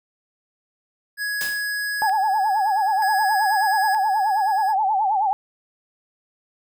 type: tone with tremolo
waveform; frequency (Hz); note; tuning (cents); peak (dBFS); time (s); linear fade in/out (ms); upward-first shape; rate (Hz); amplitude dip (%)
square; 1671; G#6; +10; -24; 1.17-4.75; 50; square; 0.54; 65
type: noise with exponential decay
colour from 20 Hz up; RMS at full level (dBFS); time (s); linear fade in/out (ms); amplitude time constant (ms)
white; -27; 1.41-1.75; 0; 73
type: tone with vibrato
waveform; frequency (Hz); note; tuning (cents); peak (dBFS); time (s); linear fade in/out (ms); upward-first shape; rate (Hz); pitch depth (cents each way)
sine; 817; G#5; -29; -17; 2.02-5.33; 0; sine; 9.4; 140
effects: none